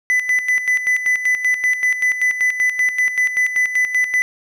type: tone with tremolo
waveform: triangle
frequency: 2000 Hz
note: B6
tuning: 21 cents sharp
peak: -11 dBFS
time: 0.1-4.22 s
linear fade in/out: 0 ms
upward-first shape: square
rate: 5.2 Hz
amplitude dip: 65%
effects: none